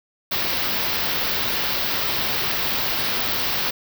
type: band-stop noise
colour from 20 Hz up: white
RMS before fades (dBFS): -23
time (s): 0.31-3.71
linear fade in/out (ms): 10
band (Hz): 5300 to 15000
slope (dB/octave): 48
effects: none